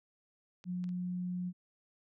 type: clicks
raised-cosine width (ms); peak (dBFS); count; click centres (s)
0.2; -35 / -37 / -43; 3; 0.641 / 0.841 / 0.891
type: tone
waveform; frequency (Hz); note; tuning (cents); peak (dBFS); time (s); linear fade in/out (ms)
sine; 179.7; F3; +50; -34; 0.65-1.53; 50
effects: none